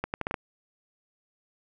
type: accelerating click train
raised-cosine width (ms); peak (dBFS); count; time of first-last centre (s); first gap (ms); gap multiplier
0.5; -14; 6; 0.04-0.342; 99; 0.75
effects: none